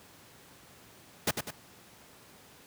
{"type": "noise with echo", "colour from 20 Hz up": "pink", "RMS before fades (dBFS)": -27, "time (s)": [1.27, 1.31], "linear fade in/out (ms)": 5, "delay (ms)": 99, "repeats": 2, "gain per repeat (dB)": -6, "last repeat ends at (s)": 1.508, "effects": ["pink hiss -55 dBFS RMS until 2.66 s", "high-pass 100 Hz 12 dB/octave"]}